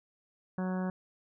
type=harmonic tone; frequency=185 Hz; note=F#3; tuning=in tune; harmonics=1 / 2 / 3 / 4 / 5 / 6 / 7 / 8 / 9; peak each=-31 / -42 / -42 / -45 / -47 / -48 / -54 / -49 / -51 dBFS; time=0.58-0.9 s; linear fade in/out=2 ms; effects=none